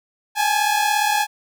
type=tone pair together; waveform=sawtooth; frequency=820 / 857.3 Hz; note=G#5 / A5; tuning=-22 / -45 cents; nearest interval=minor second; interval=77 cents; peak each=-16 dBFS; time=0.35-1.27 s; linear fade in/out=50 ms; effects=none